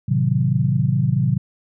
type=chord; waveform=sine; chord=A diminished seventh; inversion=none; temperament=equal; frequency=110 / 130.81 / 155.56 / 185 Hz; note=A2 / C3 / Eb3 / Gb3; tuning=0 / 0 / 0 / 0 cents; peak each=-23 / -18 / -22 / -23 dBFS; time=0.08-1.38 s; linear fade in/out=10 ms; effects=none